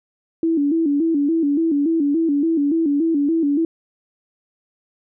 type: tone with vibrato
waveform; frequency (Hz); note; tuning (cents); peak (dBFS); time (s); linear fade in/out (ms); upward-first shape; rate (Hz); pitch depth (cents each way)
sine; 306.4; D#4; -27; -15; 0.43-3.65; 2; square; 3.5; 120
effects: none